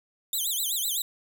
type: tone with vibrato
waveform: 5% pulse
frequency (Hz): 3520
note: A7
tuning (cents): 0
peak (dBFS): -19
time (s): 0.33-1.02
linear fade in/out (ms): 2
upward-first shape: sine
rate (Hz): 7.9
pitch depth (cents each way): 240
effects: none